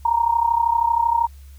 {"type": "tone with amplitude modulation", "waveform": "sine", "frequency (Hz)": 932.3, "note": "A#5", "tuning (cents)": 0, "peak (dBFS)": -12, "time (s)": [0.05, 1.27], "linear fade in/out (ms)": 5, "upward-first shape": "sine", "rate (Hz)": 32.8, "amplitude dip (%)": 80, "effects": ["added 69 Hz sine -39 dBFS peak until 1.58 s", "white hiss -56 dBFS RMS until 1.58 s"]}